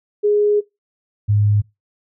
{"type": "tone pair in turn", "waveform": "sine", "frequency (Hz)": [415.3, 103.83], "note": ["G#4", "G#2"], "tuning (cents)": [0, 0], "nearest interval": "2 octaves", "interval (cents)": 2400, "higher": "first", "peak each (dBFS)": -12, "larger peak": "neither", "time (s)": [[0.23, 0.61], [1.28, 1.62]], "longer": "first", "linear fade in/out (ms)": 20, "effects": ["noise-tail reverb RT60 0.2 s tail -21 dB re dry"]}